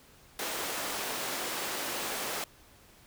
pink high-pass noise, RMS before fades -35 dBFS, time 0.39-2.44 s, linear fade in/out 2 ms, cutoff 370 Hz, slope 12 dB/octave, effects pink hiss -58 dBFS RMS until 3.06 s

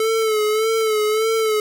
square tone with vibrato, 436.3 Hz, A4, 15 cents flat, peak -17 dBFS, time 0-1.6 s, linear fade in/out 2 ms, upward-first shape sine, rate 1.7 Hz, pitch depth 50 cents each way, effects none

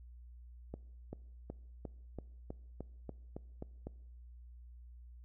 accelerating click train, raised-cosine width 2 ms, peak -29 dBFS, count 11, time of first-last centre 0.74-3.87 s, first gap 390 ms, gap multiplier 0.95, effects noise-tail reverb RT60 0.9 s tail -22 dB re dry + added 60 Hz sine -51 dBFS peak until 5.24 s

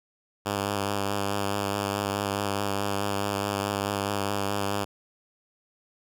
5% pulse tone with vibrato, 100.6 Hz, G2, 45 cents sharp, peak -15 dBFS, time 0.45-4.85 s, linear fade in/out 20 ms, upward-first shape sine, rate 4.7 Hz, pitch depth 24 cents each way, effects none

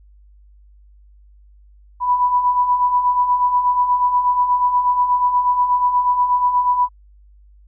sine beating tone pair, 981 / 989.3 Hz, B5 / B5, -12 / +3 cents, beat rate 8.3 Hz, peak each -22 / -14 dBFS, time 2-6.89 s, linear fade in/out 50 ms, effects added 50 Hz sine -45 dBFS peak until 7.67 s

